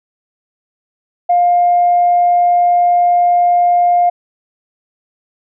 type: tone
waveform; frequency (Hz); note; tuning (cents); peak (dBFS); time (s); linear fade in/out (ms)
sine; 705; F5; +16; -7; 1.29-4.1; 10
effects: tanh soft clip ceiling -3 dBFS